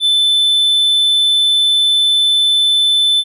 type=tone; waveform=triangle; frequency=3520 Hz; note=A7; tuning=in tune; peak=-8 dBFS; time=0-3.24 s; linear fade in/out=50 ms; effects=resampled to 32000 Hz